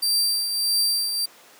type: tone with tremolo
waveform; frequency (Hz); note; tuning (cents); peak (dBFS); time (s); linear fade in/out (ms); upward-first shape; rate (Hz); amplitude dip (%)
sawtooth; 4699; D8; 0; -15; 0.02-1.26; 10; triangle; 1.6; 55
effects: pink hiss -49 dBFS RMS until 1.59 s + high-pass 400 Hz 12 dB/octave